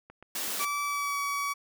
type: click train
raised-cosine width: 0.5 ms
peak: -33 dBFS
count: 4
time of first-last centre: 0.1-0.478 s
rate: 7.93 Hz
type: high-pass noise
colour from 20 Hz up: white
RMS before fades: -33 dBFS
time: 0.35-0.65 s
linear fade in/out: 5 ms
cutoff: 180 Hz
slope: 96 dB/octave
type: tone with pitch glide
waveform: 30% pulse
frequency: 1155 to 1135.2 Hz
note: D6 to C#6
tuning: -29 to +41 cents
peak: -26 dBFS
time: 0.59-1.54 s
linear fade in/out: 20 ms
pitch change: -30 cents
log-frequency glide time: 0.83-1.19 s
effects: none